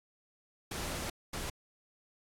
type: noise bursts at uneven times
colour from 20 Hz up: pink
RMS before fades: -38 dBFS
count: 2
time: 0.71-1.1 / 1.33-1.5 s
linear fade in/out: 5 ms
effects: low-pass 12000 Hz 12 dB/octave + AAC 64 kbps